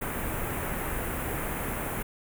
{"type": "band-stop noise", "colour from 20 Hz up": "pink", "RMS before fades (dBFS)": -32, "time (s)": [0.01, 2.03], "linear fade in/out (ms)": 10, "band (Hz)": [2400, 9600], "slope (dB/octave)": 24, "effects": []}